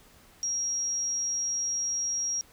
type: tone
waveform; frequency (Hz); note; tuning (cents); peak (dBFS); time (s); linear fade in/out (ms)
sine; 5640; F8; +16; -27; 0.43-2.41; 0
effects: pink hiss -57 dBFS RMS until 2.52 s

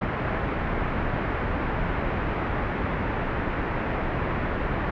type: low-pass noise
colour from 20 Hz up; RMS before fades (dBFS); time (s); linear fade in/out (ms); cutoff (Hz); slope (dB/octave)
pink; -27; 0.01-4.91; 10; 2100; 24
effects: none

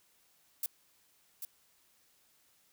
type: noise with echo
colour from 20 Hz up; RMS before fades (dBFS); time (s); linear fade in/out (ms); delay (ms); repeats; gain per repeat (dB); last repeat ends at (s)
violet; -34; 0.63-0.66; 2; 790; 1; -7; 1.45
effects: white hiss -69 dBFS RMS until 2.72 s

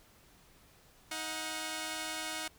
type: tone pair together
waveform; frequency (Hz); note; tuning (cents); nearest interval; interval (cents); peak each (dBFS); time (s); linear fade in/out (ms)
5% pulse; 314.8 / 730.8; D#4 / F#5; +20 / -22; octave + minor third; 1458; -28; 1.11-2.48; 5
effects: pink hiss -62 dBFS RMS until 2.58 s

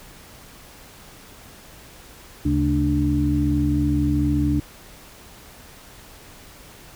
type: harmonic tone with a mistuned harmonic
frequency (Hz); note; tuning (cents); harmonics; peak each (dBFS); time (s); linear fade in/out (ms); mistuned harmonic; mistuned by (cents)
73.42; D2; 0; 1 / 2 / 3 / 4; -23 / -24 / -30 / -20; 2.45-4.6; 5; 2; -110
effects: pink hiss -45 dBFS RMS until 6.95 s

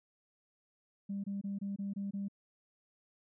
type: tone bursts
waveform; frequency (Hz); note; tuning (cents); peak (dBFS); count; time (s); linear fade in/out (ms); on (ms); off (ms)
sine; 198.9; G3; +25; -34; 7; 1.09-2.284; 10; 150; 24
effects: tanh soft clip ceiling -31 dBFS

